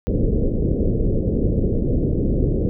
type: low-pass noise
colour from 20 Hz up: pink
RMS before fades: -19 dBFS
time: 0.07-2.69 s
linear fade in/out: 0 ms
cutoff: 510 Hz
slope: 48 dB/octave
effects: none